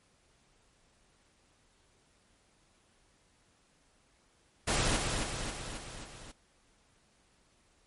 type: noise with echo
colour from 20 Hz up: pink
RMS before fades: -29 dBFS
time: 4.67-4.97 s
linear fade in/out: 10 ms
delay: 270 ms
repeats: 5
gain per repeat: -4 dB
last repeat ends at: 6.32 s
effects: pink hiss -68 dBFS RMS until 7.86 s + MP3 48 kbps